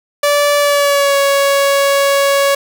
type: tone with pitch glide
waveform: sawtooth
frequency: 580 to 558 Hz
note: D5 to C#5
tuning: -22 to +11 cents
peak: -6 dBFS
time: 0.23-2.55 s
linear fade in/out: 5 ms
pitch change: -67 cents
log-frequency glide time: 0.58-1.17 s
effects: none